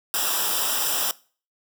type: noise with comb filter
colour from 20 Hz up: white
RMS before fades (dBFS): -24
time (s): 0.14-1.11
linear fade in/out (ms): 0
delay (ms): 0.46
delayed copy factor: -0.85
effects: noise-tail reverb RT60 0.4 s tail -21 dB re dry